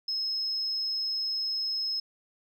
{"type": "tone", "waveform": "sine", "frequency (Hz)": 5170, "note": "E8", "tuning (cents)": -34, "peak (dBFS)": -27, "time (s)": [0.08, 2], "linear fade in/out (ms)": 5, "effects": ["tanh soft clip ceiling -23 dBFS"]}